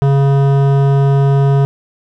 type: tone with hard clipping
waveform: triangle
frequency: 138.59 Hz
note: C#3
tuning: in tune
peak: -10 dBFS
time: 0.02-1.65 s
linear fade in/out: 0 ms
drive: 18 dB
effects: none